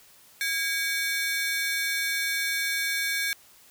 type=ring-modulated tone; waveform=sawtooth; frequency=1948 Hz; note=B6; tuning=24 cents flat; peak=-19 dBFS; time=0.41-3.33 s; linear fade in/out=0 ms; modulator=316 Hz; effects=white hiss -55 dBFS RMS until 3.7 s